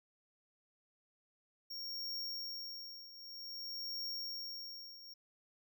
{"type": "tone with tremolo", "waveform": "square", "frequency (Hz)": 5540, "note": "F8", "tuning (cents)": -15, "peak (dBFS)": -39, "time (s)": [1.7, 5.14], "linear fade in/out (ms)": 10, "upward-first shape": "triangle", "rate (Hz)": 0.53, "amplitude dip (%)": 80, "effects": []}